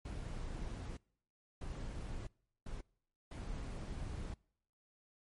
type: noise bursts at uneven times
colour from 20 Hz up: brown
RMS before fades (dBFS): -43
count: 4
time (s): 0.05-0.97 / 1.61-2.27 / 2.66-2.81 / 3.31-4.34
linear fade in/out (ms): 5
effects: noise-tail reverb RT60 0.7 s tail -26 dB re dry + MP3 48 kbps